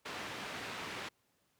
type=low-pass noise; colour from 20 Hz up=white; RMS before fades=-43 dBFS; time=0.05-1.09 s; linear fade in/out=10 ms; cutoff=2600 Hz; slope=12 dB/octave; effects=pink hiss -75 dBFS RMS until 1.59 s + high-pass 100 Hz 12 dB/octave